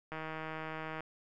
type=click train; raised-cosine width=0.5 ms; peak=-26 dBFS; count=141; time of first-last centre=0.12-1.006 s; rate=158 Hz; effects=none